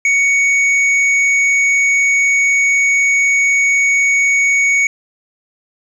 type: tone pair together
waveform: sine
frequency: 2232 / 6688 Hz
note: C#7 / G#8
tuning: +11 / +11 cents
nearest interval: octave + perfect fifth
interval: 1900 cents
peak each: -10 / -22 dBFS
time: 0.05-4.87 s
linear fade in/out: 2 ms
effects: 7-bit